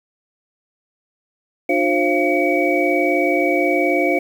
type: tone cluster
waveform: sine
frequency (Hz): 301.4 / 360.2 / 534 / 686 / 2266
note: D4 / F#4 / C5 / F5 / C#7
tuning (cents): +45 / -46 / +35 / -31 / +37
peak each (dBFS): -21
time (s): 1.69-4.19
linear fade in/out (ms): 5
effects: 7-bit